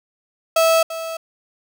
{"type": "tone with echo", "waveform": "35% pulse", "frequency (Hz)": 653, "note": "E5", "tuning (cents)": -17, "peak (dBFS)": -11, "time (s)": [0.56, 0.83], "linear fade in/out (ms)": 5, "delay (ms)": 340, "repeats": 1, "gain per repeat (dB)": -13, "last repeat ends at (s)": 1.17, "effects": []}